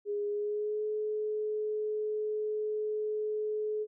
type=tone with pitch glide; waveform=sine; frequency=411.7 to 426.7 Hz; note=G#4 to G#4; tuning=-15 to +47 cents; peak=-30 dBFS; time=0.05-3.87 s; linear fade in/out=50 ms; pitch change=+62 cents; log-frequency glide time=0.27-0.85 s; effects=none